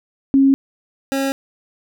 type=tone pair in turn; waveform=sine / 25% pulse; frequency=271.9 / 271.9 Hz; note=C#4 / C#4; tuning=-33 / -33 cents; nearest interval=unison; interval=0 cents; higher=neither; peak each=-9 / -14 dBFS; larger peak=first; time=0.34-0.54 / 1.12-1.32 s; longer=neither; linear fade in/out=0 ms; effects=none